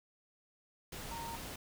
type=tone in noise; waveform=sine; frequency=923 Hz; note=A#5; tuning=17 cents flat; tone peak=-42 dBFS; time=1.11-1.36 s; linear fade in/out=5 ms; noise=pink; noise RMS=-45 dBFS; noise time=0.92-1.56 s; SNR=0 dB; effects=none